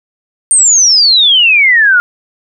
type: exponential sweep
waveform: sine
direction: down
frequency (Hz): 8870 to 1396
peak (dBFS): -4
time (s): 0.51-2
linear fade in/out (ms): 0
effects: none